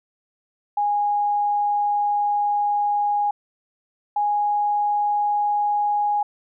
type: tone pair in turn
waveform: sine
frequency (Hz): 824 / 827.4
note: G#5 / G#5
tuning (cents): -14 / -7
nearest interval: unison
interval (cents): 7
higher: second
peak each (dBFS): -18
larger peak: neither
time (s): 0.77-3.31 / 4.16-6.23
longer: first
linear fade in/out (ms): 5
effects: none